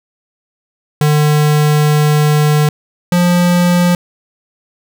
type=tone pair in turn; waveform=square; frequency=150 / 176.24 Hz; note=D3 / F3; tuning=+37 / +16 cents; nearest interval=minor third; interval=279 cents; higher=second; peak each=-9 dBFS; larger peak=neither; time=1.01-2.69 / 3.12-3.95 s; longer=first; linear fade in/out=2 ms; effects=none